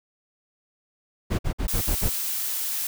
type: noise bursts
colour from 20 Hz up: brown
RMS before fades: -24 dBFS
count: 6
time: 1.3-2.099 s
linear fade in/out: 20 ms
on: 89 ms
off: 53 ms
type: noise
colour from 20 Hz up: blue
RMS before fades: -28 dBFS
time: 1.68-2.87 s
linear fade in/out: 2 ms
effects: none